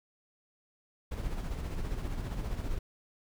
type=noise with tremolo; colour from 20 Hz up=brown; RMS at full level=-33 dBFS; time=1.11-2.79 s; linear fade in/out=10 ms; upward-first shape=sine; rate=15 Hz; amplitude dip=45%; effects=none